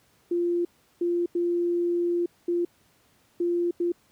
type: tone bursts at uneven times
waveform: sine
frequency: 346.9 Hz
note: F4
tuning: 12 cents flat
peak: -22 dBFS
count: 6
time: 0.31-0.65 / 1.01-1.26 / 1.35-2.26 / 2.48-2.65 / 3.4-3.71 / 3.8-3.92 s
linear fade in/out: 5 ms
effects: pink hiss -63 dBFS RMS until 4.11 s + high-pass 80 Hz 12 dB/octave